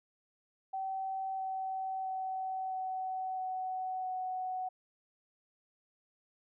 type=tone with pitch steps; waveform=sine; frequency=767 / 762.1 / 757.3 / 752.5 / 747.8 / 743 Hz; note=G5 / G5 / F#5 / F#5 / F#5 / F#5; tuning=-38 / -49 / +40 / +29 / +18 / +7 cents; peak=-34 dBFS; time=0.73-4.69 s; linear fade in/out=10 ms; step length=660 ms; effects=none